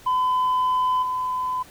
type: tone with level steps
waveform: sine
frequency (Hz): 1012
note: B5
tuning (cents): +42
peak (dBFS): -16 / -22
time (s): 0.06-1.63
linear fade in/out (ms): 10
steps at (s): 1.02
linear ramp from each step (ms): 10
effects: tanh soft clip ceiling -17 dBFS + pink hiss -48 dBFS RMS until 1.7 s